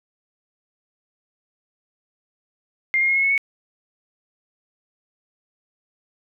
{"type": "tone with pitch steps", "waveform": "sine", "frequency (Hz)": [2112, 2133, 2154, 2175, 2197, 2218], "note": ["C7", "C7", "C7", "C#7", "C#7", "C#7"], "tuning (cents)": [16, 33, 50, -33, -16, 0], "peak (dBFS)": -16, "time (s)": [2.94, 3.378], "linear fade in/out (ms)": 0, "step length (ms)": 73, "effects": []}